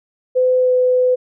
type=tone with pitch glide; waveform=sine; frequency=508 to 503.9 Hz; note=B4 to B4; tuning=+49 to +35 cents; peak=-11 dBFS; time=0.35-1.16 s; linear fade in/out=20 ms; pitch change=-14 cents; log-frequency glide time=0.59-0.72 s; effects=none